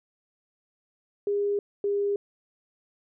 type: tone pair in turn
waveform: sine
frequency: 406.6 / 404.5 Hz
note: G#4 / G#4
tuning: -37 / -46 cents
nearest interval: unison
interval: 9 cents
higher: first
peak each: -23 / -23 dBFS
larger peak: neither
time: 1.27-1.59 / 1.84-2.16 s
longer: neither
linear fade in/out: 2 ms
effects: none